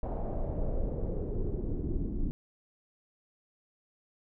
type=noise with low-pass filter sweep; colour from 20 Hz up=brown; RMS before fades=-32 dBFS; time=0.03-2.31 s; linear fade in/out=0 ms; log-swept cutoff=750 to 280 Hz; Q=3.1; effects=none